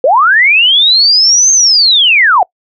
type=linear two-way sweep; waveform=sine; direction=up then down; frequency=475.7 to 6400 to 675 Hz; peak=-4 dBFS; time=0.04-2.43 s; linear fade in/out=2 ms; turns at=1.52 s; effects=noise-tail reverb RT60 0.1 s tail -25 dB re dry